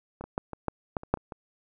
clicks, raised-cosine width 1 ms, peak -25 / -25 / -14 / -22 / -13 / -14 / -27 / -8 / -30 / -24 dBFS, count 10, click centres 0.21 / 0.24 / 0.379 / 0.533 / 0.683 / 0.968 / 1.034 / 1.14 / 1.173 / 1.322 s, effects none

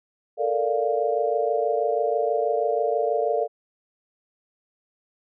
sine chord, Bb major seventh, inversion third, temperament equal, 440 / 466.2 / 587.3 / 698.5 Hz, A4 / Bb4 / D5 / F5, 0 / 0 / 0 / 0 cents, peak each -26 dBFS, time 0.37-3.48 s, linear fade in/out 50 ms, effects none

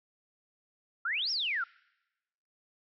sine exponential two-way sweep, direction up then down, 1313 to 5650 to 1313 Hz, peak -29 dBFS, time 1.05-1.64 s, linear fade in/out 5 ms, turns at 1.31 s, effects noise-tail reverb RT60 1.0 s tail -26 dB re dry

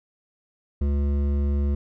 triangle tone with hard clipping, 71 Hz, C#2, 42 cents sharp, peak -22 dBFS, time 0.81-1.75 s, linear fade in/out 5 ms, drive 15 dB, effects none

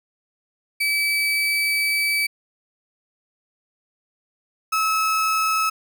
35% pulse tone pair in turn, 2299 / 1295.1 Hz, D7 / E6, -37 / -31 cents, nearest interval minor seventh, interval 994 cents, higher first, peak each -17 dBFS, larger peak neither, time 0.8-2.27 / 4.72-5.7 s, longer first, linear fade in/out 10 ms, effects none

